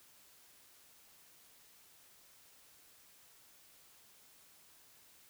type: silence
effects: white hiss -63 dBFS RMS until 5.29 s